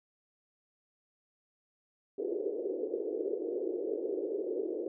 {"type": "band-pass noise", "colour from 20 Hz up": "white", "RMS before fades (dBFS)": -35, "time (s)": [2.18, 4.88], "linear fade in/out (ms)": 2, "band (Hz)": [340, 470], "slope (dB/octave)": 48, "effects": []}